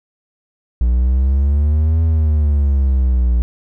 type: exponential two-way sweep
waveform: triangle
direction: up then down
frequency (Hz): 58.7 to 81.8 to 58.7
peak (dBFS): -9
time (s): 0.81-3.42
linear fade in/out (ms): 0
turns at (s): 2.02
effects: none